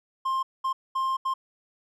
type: tone bursts at uneven times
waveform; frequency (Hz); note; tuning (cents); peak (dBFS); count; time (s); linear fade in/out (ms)
triangle; 1057; C6; +17; -22; 4; 0.25-0.43 / 0.64-0.73 / 0.95-1.17 / 1.25-1.34; 10
effects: none